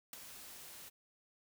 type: noise with ADSR envelope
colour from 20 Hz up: white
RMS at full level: -42 dBFS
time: 0.13-0.9 s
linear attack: 3 ms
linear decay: 8 ms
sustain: -10 dB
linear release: 21 ms
effects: none